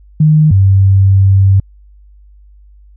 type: tone pair in turn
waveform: sine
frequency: 154 / 97.01 Hz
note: D#3 / G2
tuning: -17 / -18 cents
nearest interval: minor sixth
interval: 801 cents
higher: first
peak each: -4 dBFS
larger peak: neither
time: 0.2-0.51 / 0.51-1.6 s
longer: second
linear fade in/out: 5 ms
effects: added 50 Hz sine -38 dBFS peak until 2.96 s